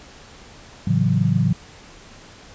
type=chord; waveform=sine; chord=F# minor seventh; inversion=first; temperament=equal; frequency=110 / 138.59 / 164.81 / 185 Hz; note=A2 / C#3 / E3 / F#3; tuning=0 / 0 / 0 / 0 cents; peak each=-21 dBFS; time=0.87-1.53 s; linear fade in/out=5 ms; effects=pink hiss -44 dBFS RMS until 2.54 s + resampled to 16000 Hz